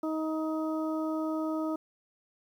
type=harmonic tone; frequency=315 Hz; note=D#4; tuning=21 cents sharp; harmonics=1 / 2 / 3 / 4; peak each=-30 / -36 / -43 / -40 dBFS; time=0.03-1.76 s; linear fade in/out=5 ms; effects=10-bit